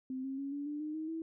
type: tone with pitch steps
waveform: sine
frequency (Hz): 260 / 268.4 / 277.1 / 286 / 295.2 / 304.8 / 314.6 / 324.8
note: C4 / C4 / C#4 / D4 / D4 / D#4 / D#4 / E4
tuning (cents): -11 / +44 / -1 / -46 / +9 / -36 / +19 / -26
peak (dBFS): -36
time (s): 0.1-1.22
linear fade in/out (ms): 2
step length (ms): 140
effects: none